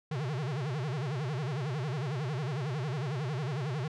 square tone with vibrato, 138.59 Hz, C#3, in tune, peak -32 dBFS, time 0.11-3.88 s, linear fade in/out 5 ms, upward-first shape sine, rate 11 Hz, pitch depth 250 cents each way, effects low-pass 5000 Hz 12 dB/octave

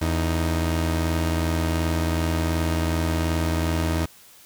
sawtooth tone pair together, 82.7 / 312.2 Hz, E2 / D#4, +6 / +6 cents, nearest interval octave + major seventh, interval 2300 cents, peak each -18 / -24 dBFS, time 0.01-4.06 s, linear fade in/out 10 ms, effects white hiss -50 dBFS RMS until 4.45 s

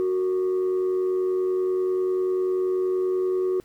sine tone pair together, 370 / 460.3 Hz, F#4 / A#4, 0 / -22 cents, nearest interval major third, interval 378 cents, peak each -19 / -31 dBFS, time 0-3.6 s, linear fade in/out 0 ms, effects tanh soft clip ceiling -19 dBFS + pink hiss -59 dBFS RMS until 3.64 s

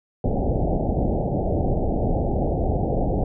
pink low-pass noise, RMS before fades -22 dBFS, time 0.24-3.24 s, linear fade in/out 2 ms, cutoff 800 Hz, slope 96 dB/octave, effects none

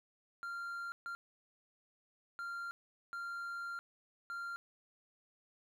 triangle tone bursts at uneven times, 1388 Hz, F6, 11 cents flat, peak -38 dBFS, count 5, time 0.43-0.92 / 1.06-1.15 / 2.39-2.71 / 3.13-3.79 / 4.3-4.56 s, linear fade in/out 0 ms, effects none

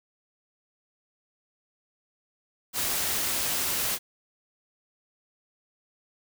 white noise, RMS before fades -28 dBFS, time 2.73-3.99 s, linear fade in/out 50 ms, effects none

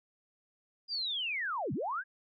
sine linear two-way sweep, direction down then up, 4900 to 106.1 to 1674 Hz, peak -32 dBFS, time 0.88-2.04 s, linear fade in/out 50 ms, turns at 1.73 s, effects none

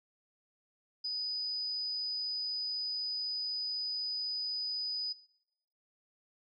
sine tone, 4978 Hz, D#8, in tune, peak -33 dBFS, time 1.04-5.13 s, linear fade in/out 10 ms, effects noise-tail reverb RT60 0.9 s tail -21 dB re dry

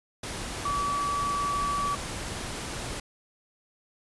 sine tone in noise, 1146 Hz, D6, 43 cents flat, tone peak -26 dBFS, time 0.65-1.95 s, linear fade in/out 5 ms, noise pink, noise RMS -35 dBFS, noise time 0.23-3 s, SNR +6 dB, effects resampled to 24000 Hz

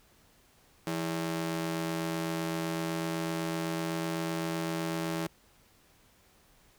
sawtooth ring-modulated tone, 246.9 Hz, B3, in tune, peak -24 dBFS, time 0.87-5.27 s, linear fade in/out 2 ms, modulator 79.5 Hz, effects pink hiss -63 dBFS RMS until 6.78 s

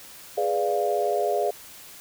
sine chord, G# diminished seventh, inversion none, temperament equal, 415.3 / 493.9 / 587.3 / 698.5 Hz, G#4 / B4 / D5 / F5, 0 / 0 / 0 / 0 cents, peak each -26 / -30 / -27 / -26 dBFS, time 0.37-1.51 s, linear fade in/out 10 ms, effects white hiss -45 dBFS RMS until 2 s

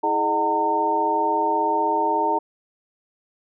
sine tone cluster, 325.7 / 422 / 610 / 746 / 911 Hz, E4 / G#4 / D#5 / F#5 / A#5, -21 / +28 / -34 / +14 / -40 cents, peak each -28 / -27 / -29 / -28 / -20 dBFS, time 0.03-2.39 s, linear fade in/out 10 ms, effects none

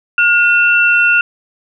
sine tone pair together, 1431 / 2701 Hz, F6 / E7, +42 / +42 cents, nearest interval major seventh, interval 1100 cents, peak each -10 / -11 dBFS, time 0.18-1.21 s, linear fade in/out 2 ms, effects none

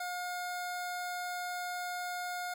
25% pulse tone, 716 Hz, F5, 43 cents sharp, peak -32 dBFS, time 0-2.54 s, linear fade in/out 5 ms, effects none

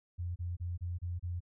sine tone bursts, 87.7 Hz, F2, 8 cents sharp, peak -34 dBFS, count 6, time 0.18-1.405 s, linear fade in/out 20 ms, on 180 ms, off 29 ms, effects none

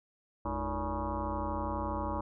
sine tone with frequency modulation, 442.3 Hz, A4, 9 cents sharp, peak -31 dBFS, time 0.45-2.21 s, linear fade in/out 5 ms, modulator 131 Hz, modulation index 5.2, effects none

